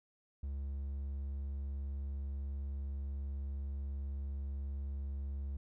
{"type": "tone", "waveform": "triangle", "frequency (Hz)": 69.3, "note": "C#2", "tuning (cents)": 0, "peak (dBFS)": -35, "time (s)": [0.43, 5.57], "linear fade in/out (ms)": 5, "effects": []}